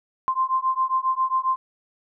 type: beating tone pair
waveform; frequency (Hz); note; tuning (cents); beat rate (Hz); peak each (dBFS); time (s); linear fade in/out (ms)
sine; 1042 / 1049.4; C6 / C6; -7 / +5; 7.4; -23; 0.28-1.56; 0
effects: none